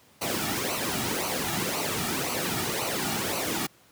pink noise with flanger, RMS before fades -29 dBFS, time 0.21-3.67 s, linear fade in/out 10 ms, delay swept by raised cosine 0.57 to 1.97 ms, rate 1.9 Hz, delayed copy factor -0.65, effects pink hiss -58 dBFS RMS until 3.91 s + high-pass 100 Hz 12 dB/octave

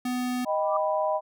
square tone, 249.3 Hz, B3, 16 cents sharp, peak -27 dBFS, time 0.05-0.45 s, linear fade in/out 5 ms
sine chord, Eb augmented, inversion none, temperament equal, 622.3 / 784 / 987.8 Hz, Eb5 / G5 / B5, 0 / 0 / 0 cents, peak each -25 / -30 / -29 dBFS, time 0.45-1.21 s, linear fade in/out 50 ms
sine tone with exponential growth, 1174.7 Hz, D6, in tune, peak -23 dBFS, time 0.58-0.77 s, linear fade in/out 5 ms, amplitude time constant 41 ms
effects none

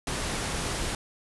pink low-pass noise, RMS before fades -31 dBFS, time 0.07-0.95 s, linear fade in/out 2 ms, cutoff 11000 Hz, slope 96 dB/octave, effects none

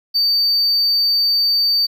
triangle tone, 4600 Hz, D8, 37 cents flat, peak -12 dBFS, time 0.14-1.87 s, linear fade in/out 20 ms, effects none

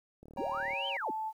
click train, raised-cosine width 2 ms, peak -38 dBFS, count 20, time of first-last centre 0.23-0.734 s, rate 37.7 Hz
triangle chord, G diminished, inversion second, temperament equal, 554.4 / 784 / 932.3 Hz, Db5 / G5 / Bb5, 0 / 0 / 0 cents, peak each -38 dBFS, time 0.37-0.97 s, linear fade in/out 2 ms
sine linear two-way sweep, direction up then down, 163.1 to 3178 to 163.1 Hz, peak -34 dBFS, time 0.38-1.11 s, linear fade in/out 10 ms, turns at 0.88 s
sine tone, 875 Hz, A5, 10 cents flat, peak -33 dBFS, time 1.01-1.33 s, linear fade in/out 50 ms
effects 11-bit

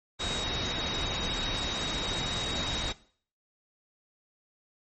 sine tone in noise, 3785 Hz, A#7, 26 cents sharp, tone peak -34 dBFS, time 0.19-2.93 s, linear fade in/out 20 ms, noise pink, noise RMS -33 dBFS, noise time 0.19-2.93 s, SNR -4 dB, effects noise-tail reverb RT60 0.5 s tail -18 dB re dry + MP3 32 kbps

